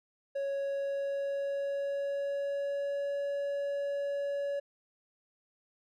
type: tone with pitch glide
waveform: triangle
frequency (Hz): 554.4 to 565.1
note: C#5 to C#5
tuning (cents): 0 to +33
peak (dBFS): -29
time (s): 0.35-4.6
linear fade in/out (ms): 10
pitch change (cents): +33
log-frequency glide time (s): 0.5-3.16
effects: none